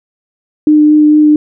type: tone with vibrato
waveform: sine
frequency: 302.1 Hz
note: D4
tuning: 49 cents sharp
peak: -3 dBFS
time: 0.67-1.36 s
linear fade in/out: 2 ms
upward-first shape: sine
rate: 4.4 Hz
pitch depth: 9 cents each way
effects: none